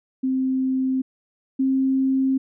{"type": "tone pair in turn", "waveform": "sine", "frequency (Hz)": [261.6, 265.7], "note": ["C4", "C4"], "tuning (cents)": [0, 27], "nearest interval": "unison", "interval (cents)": 27, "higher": "second", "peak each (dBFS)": [-19, -17], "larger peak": "second", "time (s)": [[0.23, 1.02], [1.59, 2.38]], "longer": "neither", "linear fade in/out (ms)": 10, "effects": []}